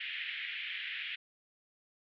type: band-pass noise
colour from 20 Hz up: pink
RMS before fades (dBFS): -40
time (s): 0-1.16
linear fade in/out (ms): 10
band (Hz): 1800 to 3300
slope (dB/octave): 48
effects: none